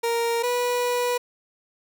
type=tone pair in turn; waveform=30% pulse; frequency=466.2 / 489.1 Hz; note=A#4 / B4; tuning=0 / -17 cents; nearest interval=minor second; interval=83 cents; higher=second; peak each=-19 dBFS; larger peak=neither; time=0.03-0.43 / 0.43-1.18 s; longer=second; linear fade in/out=10 ms; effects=none